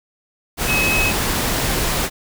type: tone in noise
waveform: sine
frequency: 2561 Hz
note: D#7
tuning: 49 cents sharp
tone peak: -17 dBFS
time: 0.66-1.13 s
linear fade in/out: 50 ms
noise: pink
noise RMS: -20 dBFS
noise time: 0.57-2.1 s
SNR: 0 dB
effects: none